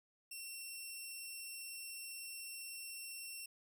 10% pulse tone, 2714 Hz, E7, 50 cents sharp, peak -37 dBFS, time 0.31-3.46 s, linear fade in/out 5 ms, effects none

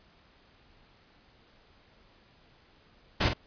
pink noise with echo, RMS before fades -25 dBFS, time 3.2-3.29 s, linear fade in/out 10 ms, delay 47 ms, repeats 1, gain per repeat -7 dB, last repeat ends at 3.337 s, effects pink hiss -61 dBFS RMS until 3.46 s + resampled to 11025 Hz

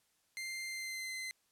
sawtooth tone with pitch glide, 2093 to 2059 Hz, C7 to C7, 0 to -28 cents, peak -36 dBFS, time 0.37-1.31 s, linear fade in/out 0 ms, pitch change -28 cents, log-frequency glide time 0.65-1.13 s, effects white hiss -75 dBFS RMS until 1.51 s + low-pass 12000 Hz 12 dB/octave

